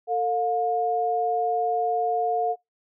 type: tone pair together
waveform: sine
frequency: 450 / 712.8 Hz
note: A4 / F5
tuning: +39 / +35 cents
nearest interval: minor sixth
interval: 796 cents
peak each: -26 / -23 dBFS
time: 0.07-2.56 s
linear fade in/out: 50 ms
effects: noise-tail reverb RT60 0.2 s tail -26 dB re dry